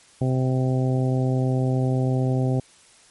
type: harmonic tone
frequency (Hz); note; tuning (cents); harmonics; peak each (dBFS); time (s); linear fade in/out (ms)
129.5; C3; -17; 1 / 2 / 3 / 4 / 5 / 6; -20 / -26 / -30 / -32 / -34 / -36; 0.21-2.6; 5
effects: white hiss -53 dBFS RMS until 3.1 s + MP3 48 kbps